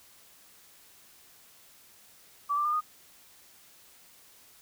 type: tone with pitch steps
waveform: sine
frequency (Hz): 1154 / 1179.6 / 1205.8 / 1232.5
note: D6 / D6 / D6 / D#6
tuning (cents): -31 / +7 / +45 / -17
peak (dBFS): -25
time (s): 2.49-2.81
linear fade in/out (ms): 20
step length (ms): 80
effects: white hiss -57 dBFS RMS until 4.61 s